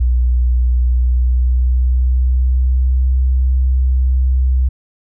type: tone with pitch glide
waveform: sine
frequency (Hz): 61.2 to 64.17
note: B1 to C2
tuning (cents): -15 to -33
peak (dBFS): -10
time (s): 0-4.69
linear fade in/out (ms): 10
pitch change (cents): +82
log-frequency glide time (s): 0.76-3.18
effects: none